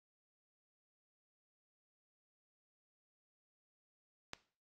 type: click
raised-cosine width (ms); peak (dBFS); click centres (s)
0.2; -24; 4.334
effects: noise-tail reverb RT60 0.4 s tail -17 dB re dry + AAC 48 kbps